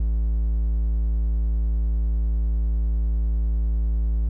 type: tone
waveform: triangle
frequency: 55 Hz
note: A1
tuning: in tune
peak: -17 dBFS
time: 0-4.29 s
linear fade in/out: 5 ms
effects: none